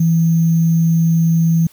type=tone with sample-and-hold; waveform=sine; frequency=164.81 Hz; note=E3; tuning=in tune; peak=-10 dBFS; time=0-1.67 s; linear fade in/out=5 ms; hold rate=6300 Hz; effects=white hiss -49 dBFS RMS until 1.72 s